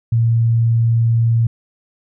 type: tone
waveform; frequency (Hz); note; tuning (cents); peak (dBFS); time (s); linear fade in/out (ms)
sine; 115.4; A#2; -17; -11; 0.12-1.47; 5
effects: none